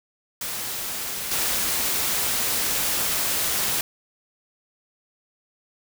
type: noise with level steps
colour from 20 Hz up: white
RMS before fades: -30 / -24 dBFS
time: 0.41-3.81 s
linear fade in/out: 2 ms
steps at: 1.31 s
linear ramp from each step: 5 ms
effects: none